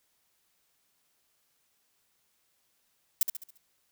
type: noise with echo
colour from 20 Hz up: violet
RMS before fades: -23 dBFS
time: 3.21-3.23 s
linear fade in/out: 2 ms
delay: 69 ms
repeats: 5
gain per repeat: -7 dB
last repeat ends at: 3.575 s
effects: white hiss -73 dBFS RMS until 3.91 s